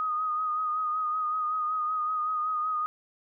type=tone with vibrato; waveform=sine; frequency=1244.5 Hz; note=D#6; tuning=in tune; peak=-26 dBFS; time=0-2.86 s; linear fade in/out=0 ms; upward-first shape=sine; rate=5.3 Hz; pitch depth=32 cents each way; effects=none